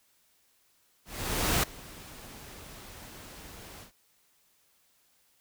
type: noise with ADSR envelope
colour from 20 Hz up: pink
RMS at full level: -25 dBFS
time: 1.05-3.92 s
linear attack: 580 ms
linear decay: 10 ms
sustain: -22 dB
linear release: 110 ms
effects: white hiss -68 dBFS RMS until 5.4 s